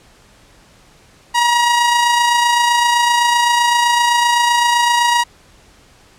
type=tone with amplitude modulation; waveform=sawtooth; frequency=954 Hz; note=A#5; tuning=40 cents sharp; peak=-6 dBFS; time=1.34-5.24 s; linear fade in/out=20 ms; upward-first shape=sine; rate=27.8 Hz; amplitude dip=35%; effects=pink hiss -48 dBFS RMS until 6.18 s + low-pass 9000 Hz 12 dB/octave